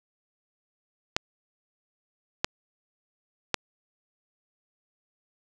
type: clicks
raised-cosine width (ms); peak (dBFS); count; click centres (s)
0.2; -5; 3; 1.165 / 2.445 / 3.543
effects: none